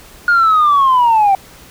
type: linear sweep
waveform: sine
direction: down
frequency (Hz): 1434 to 765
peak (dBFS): -6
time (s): 0.28-1.35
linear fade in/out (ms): 2
effects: tanh soft clip ceiling -5 dBFS + pink hiss -40 dBFS RMS until 1.7 s